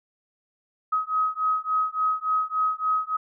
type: beating tone pair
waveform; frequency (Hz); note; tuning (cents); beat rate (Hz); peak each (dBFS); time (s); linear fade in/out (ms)
sine; 1266 / 1269.5; D#6 / D#6; +30 / +34; 3.5; -25; 0.92-3.17; 10
effects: none